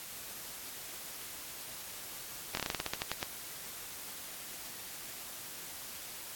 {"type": "slowing click train", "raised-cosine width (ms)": 0.2, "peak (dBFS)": -15, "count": 13, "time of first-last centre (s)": [2.55, 3.229], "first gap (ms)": 22, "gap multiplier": 1.16, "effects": ["white hiss -45 dBFS RMS until 6.35 s", "AAC 64 kbps"]}